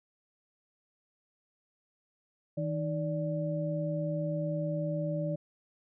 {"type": "tone cluster", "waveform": "sine", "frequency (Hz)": [159.4, 308.5, 582], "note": ["D#3", "D#4", "D5"], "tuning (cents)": [42, -15, -16], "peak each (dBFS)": [-32, -39, -34], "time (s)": [2.57, 5.36], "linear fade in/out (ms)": 10, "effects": []}